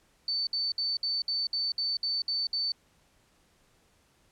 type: tone bursts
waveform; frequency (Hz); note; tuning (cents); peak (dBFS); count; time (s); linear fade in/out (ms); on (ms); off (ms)
sine; 4531; C#8; +37; -27; 10; 0.28-2.72; 2; 190; 60
effects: pink hiss -66 dBFS RMS until 4.31 s + low-pass 11000 Hz 12 dB/octave